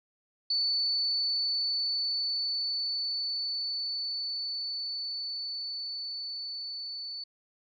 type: tone with level ramp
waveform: sine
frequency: 4484 Hz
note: C#8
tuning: 19 cents sharp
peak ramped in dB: -25 to -36 dBFS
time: 0.5-7.24 s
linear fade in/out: 5 ms
effects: none